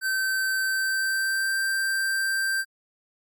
square tone with pitch glide, 1545 to 1570.2 Hz, G6 to G6, -26 to +2 cents, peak -24 dBFS, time 0.01-2.65 s, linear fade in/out 50 ms, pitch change +28 cents, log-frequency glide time 0.64-1.57 s, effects Opus 48 kbps

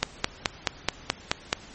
click train, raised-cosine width 0.2 ms, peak -3 dBFS, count 8, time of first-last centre 0.03-1.529 s, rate 4.67 Hz, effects pink hiss -47 dBFS RMS until 1.74 s + MP3 32 kbps

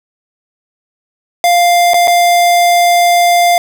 square tone with dropouts, 698.5 Hz, F5, in tune, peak -7 dBFS, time 1.44-3.58 s, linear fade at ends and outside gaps 1 ms, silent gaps 1.935-1.942 / 2.074-2.079 s, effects none

